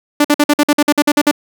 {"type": "tone bursts", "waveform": "sawtooth", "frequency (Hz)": 293.7, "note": "D4", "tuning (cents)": 0, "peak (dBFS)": -4, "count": 12, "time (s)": [0.2, 1.313], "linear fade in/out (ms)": 5, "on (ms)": 46, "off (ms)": 51, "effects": []}